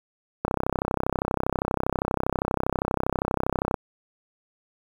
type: click train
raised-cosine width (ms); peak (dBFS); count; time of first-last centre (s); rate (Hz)
1; -9; 108; 0.45-3.742; 32.5
effects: 7-bit